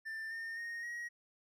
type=tone with pitch steps; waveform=triangle; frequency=1782 / 1819.4 / 1857.7 / 1896.7 Hz; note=A6 / A#6 / A#6 / A#6; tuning=+22 / -43 / -6 / +29 cents; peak=-38 dBFS; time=0.05-1.09 s; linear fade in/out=20 ms; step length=260 ms; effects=none